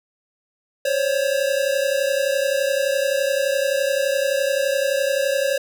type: tone pair together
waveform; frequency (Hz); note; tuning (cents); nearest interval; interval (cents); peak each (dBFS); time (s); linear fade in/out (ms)
square; 533 / 564.7; C5 / C#5; +32 / +32; minor second; 100; -22; 0.85-5.58; 5
effects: none